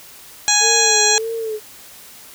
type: harmonic tone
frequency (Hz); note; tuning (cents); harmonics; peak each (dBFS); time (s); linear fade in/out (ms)
830.6; G#5; 0; 1 / 2 / 3 / 4 / 5 / 7 / 8 / 9; -22 / -22 / -23 / -24 / -19 / -19 / -21 / -18; 0.48-1.18; 0
type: tone with vibrato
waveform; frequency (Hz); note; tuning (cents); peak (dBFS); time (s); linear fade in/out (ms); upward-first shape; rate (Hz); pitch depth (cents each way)
sine; 440; A4; 0; -21; 0.6-1.6; 50; sine; 1.7; 66
effects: white hiss -41 dBFS RMS until 2.34 s